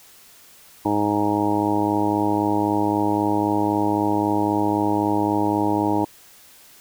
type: harmonic tone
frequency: 103.83 Hz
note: G#2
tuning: in tune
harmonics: 1 / 2 / 3 / 4 / 5 / 6 / 7 / 8 / 9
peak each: -30 / -29 / -21 / -29 / -32 / -31 / -32 / -26 / -26 dBFS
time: 0.85-6.05 s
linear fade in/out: 5 ms
effects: white hiss -49 dBFS RMS until 6.8 s